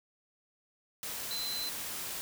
sine tone in noise, 4055 Hz, B7, 45 cents sharp, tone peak -35 dBFS, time 1.31-1.69 s, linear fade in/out 0 ms, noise white, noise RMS -39 dBFS, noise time 1.03-2.21 s, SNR +1 dB, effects none

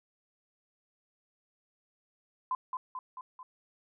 sine tone with echo, 1020 Hz, C6, 44 cents flat, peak -28 dBFS, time 2.51-2.55 s, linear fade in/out 2 ms, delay 220 ms, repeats 4, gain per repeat -4 dB, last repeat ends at 3.43 s, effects none

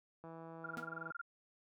click train, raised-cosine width 1 ms, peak -38 dBFS, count 143, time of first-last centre 0.24-1.106 s, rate 164 Hz
sine tone bursts, 1396.9 Hz, F6, in tune, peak -40 dBFS, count 13, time 0.64-1.215 s, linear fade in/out 5 ms, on 23 ms, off 23 ms
sawtooth tone with exponential decay, 241.8 Hz, B3, 36 cents flat, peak -37 dBFS, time 0.77-0.9 s, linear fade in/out 0 ms, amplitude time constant 27 ms
effects high-pass 60 Hz 12 dB/octave

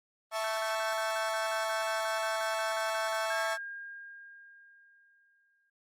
30% pulse chord, A major, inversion second, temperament equal, 659.3 / 880 / 1108.7 Hz, E5 / A5 / C#6, 0 / 0 / 0 cents, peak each -30 / -34 / -36 dBFS, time 0.31-3.58 s, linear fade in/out 50 ms
sine tone bursts, 1539 Hz, G6, 32 cents flat, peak -37 dBFS, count 16, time 0.44-3.255 s, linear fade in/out 0 ms, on 130 ms, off 49 ms
sine tone with exponential decay, 1614 Hz, G#6, 50 cents flat, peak -32 dBFS, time 3.3-5.7 s, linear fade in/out 5 ms, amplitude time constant 520 ms
effects low-pass 12000 Hz 12 dB/octave + Opus 24 kbps

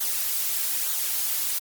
blue noise with flanger, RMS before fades -26 dBFS, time 0-1.59 s, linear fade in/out 10 ms, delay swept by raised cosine 0.38 to 4.28 ms, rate 1.1 Hz, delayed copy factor -0.5, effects Opus 48 kbps

